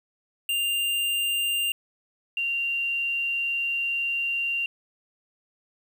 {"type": "tone pair in turn", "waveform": ["square", "sine"], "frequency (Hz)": [2794, 2771], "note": ["F7", "F7"], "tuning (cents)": [0, -14], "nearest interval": "unison", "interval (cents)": 14, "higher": "first", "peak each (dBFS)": -24, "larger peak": "neither", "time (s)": [[0.49, 1.72], [2.37, 4.66]], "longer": "second", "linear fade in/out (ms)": 2, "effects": ["9-bit"]}